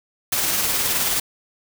white noise with tremolo, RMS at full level -20 dBFS, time 0.32-1.2 s, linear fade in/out 5 ms, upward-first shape sine, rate 19 Hz, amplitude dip 30%, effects none

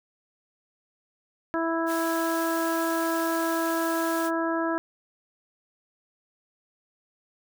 harmonic tone, 329.6 Hz, E4, in tune, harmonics 1 / 2 / 3 / 4 / 5, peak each -27 / -30 / -32 / -33 / -34 dBFS, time 1.54-4.78 s, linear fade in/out 0 ms
white high-pass noise, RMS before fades -38 dBFS, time 1.86-4.31 s, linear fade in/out 50 ms, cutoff 560 Hz, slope 96 dB/octave
effects none

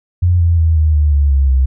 sine tone with pitch steps, 88.4 / 84.7 / 81.16 / 77.76 / 74.51 / 71.39 / 68.4 / 65.54 Hz, F2 / E2 / E2 / D#2 / D2 / D2 / C#2 / C2, +22 / +48 / -26 / 0 / +26 / -48 / -23 / +4 cents, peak -8 dBFS, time 0.22-1.66 s, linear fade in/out 10 ms, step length 180 ms, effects none

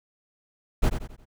brown noise with echo, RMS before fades -18 dBFS, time 0.82-0.9 s, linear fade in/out 20 ms, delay 89 ms, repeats 4, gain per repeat -8 dB, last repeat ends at 1.256 s, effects none

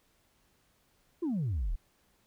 sine exponential sweep, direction down, 366.6 to 32.7 Hz, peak -27 dBFS, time 1.22-1.76 s, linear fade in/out 10 ms, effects tanh soft clip ceiling -27 dBFS + pink hiss -70 dBFS RMS until 2.26 s

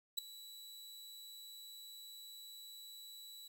sawtooth tone with ADSR envelope, 3935 Hz, B7, 7 cents flat, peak -29 dBFS, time 0.17-3.48 s, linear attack 15 ms, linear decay 5 ms, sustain -19 dB, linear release 8 ms, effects 11-bit

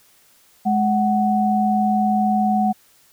sine tone pair together, 210.6 / 744 Hz, G#3 / F#5, +24 / +9 cents, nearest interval octave + minor seventh, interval 2185 cents, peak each -18 dBFS, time 0.65-2.73 s, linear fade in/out 20 ms, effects white hiss -55 dBFS RMS until 3.12 s

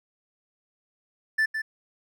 triangle tone with echo, 1760 Hz, A6, in tune, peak -18 dBFS, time 1.38-1.46 s, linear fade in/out 10 ms, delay 160 ms, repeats 1, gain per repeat -7 dB, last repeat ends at 1.62 s, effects none

